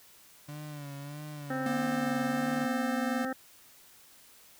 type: tone with vibrato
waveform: 35% pulse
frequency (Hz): 145.6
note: D3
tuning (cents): -15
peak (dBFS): -38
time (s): 0.48-2.66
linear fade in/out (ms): 10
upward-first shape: sine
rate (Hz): 1.6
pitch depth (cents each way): 62
type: harmonic tone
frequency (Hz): 261.6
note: C4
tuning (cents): 0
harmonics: 1 / 2 / 3 / 5 / 6 / 7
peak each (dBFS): -34 / -37 / -39 / -41 / -42 / -42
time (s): 1.5-3.33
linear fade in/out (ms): 5
type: tone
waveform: square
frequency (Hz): 239.6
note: A#3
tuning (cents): +48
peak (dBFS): -32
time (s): 1.66-3.25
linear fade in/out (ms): 2
effects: white hiss -57 dBFS RMS until 4.59 s